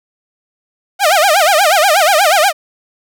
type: tone with vibrato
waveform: sawtooth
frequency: 700 Hz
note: F5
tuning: 4 cents sharp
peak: -4 dBFS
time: 0.99-2.53 s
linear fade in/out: 50 ms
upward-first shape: sine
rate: 8.3 Hz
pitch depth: 270 cents each way
effects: none